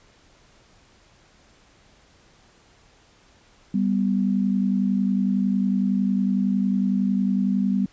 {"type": "tone pair together", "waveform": "sine", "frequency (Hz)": [195.96, 246.9], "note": ["G3", "B3"], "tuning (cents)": [0, 0], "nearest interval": "major third", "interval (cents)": 400, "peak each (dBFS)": [-20, -24], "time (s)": [3.74, 7.86], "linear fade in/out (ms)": 5, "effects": ["pink hiss -56 dBFS RMS until 7.92 s", "resampled to 16000 Hz"]}